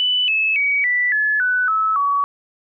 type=tone with pitch steps; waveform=sine; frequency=2986 / 2599 / 2263 / 1970 / 1715 / 1493 / 1299.7 / 1131.5 Hz; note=F#7 / E7 / C#7 / B6 / A6 / F#6 / E6 / C#6; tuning=+15 / -25 / +35 / -5 / -45 / +15 / -25 / +35 cents; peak=-15 dBFS; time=0-2.24 s; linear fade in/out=0 ms; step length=280 ms; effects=none